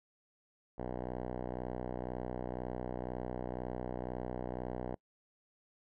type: tone with low-pass filter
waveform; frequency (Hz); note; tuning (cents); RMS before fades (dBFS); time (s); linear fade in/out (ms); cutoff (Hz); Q
5% pulse; 62; B1; +7; -40; 0.78-4.95; 5; 870; 1
effects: noise-tail reverb RT60 0.1 s tail -26 dB re dry